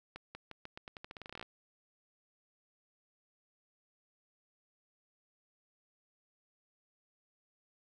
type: accelerating click train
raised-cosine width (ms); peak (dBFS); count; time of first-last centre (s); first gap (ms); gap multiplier
0.3; -29; 19; 0.16-1.427; 190; 0.86
effects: 11-bit